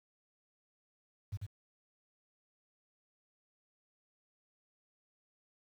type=tone with echo; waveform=sine; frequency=100 Hz; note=G2; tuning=35 cents sharp; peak=-34 dBFS; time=1.32-1.37 s; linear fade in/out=10 ms; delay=93 ms; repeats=1; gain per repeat=-3 dB; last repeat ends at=1.463 s; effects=high-pass 60 Hz 12 dB/octave + 10-bit